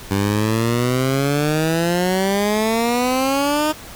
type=exponential sweep; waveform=15% pulse; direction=up; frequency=96.8 to 311.1 Hz; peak=-10 dBFS; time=0.1-3.73 s; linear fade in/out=20 ms; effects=pink hiss -37 dBFS RMS until 3.95 s